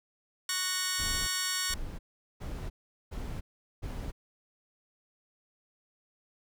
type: chord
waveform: 10% pulse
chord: F# major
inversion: second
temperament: just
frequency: 1110 / 1480 / 1850 Hz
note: C#6 / F#6 / A#6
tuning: +2 / 0 / -14 cents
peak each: -28 / -27 / -25 dBFS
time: 0.49-1.74 s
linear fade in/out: 2 ms
type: noise bursts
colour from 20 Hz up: brown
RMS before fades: -37 dBFS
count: 5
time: 0.98-4.12 s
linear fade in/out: 20 ms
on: 300 ms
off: 410 ms
effects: none